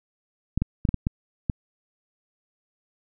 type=clicks; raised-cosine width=5 ms; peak=-10 dBFS; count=7; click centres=0.576 / 0.62 / 0.852 / 0.89 / 0.943 / 1.069 / 1.498 s; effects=none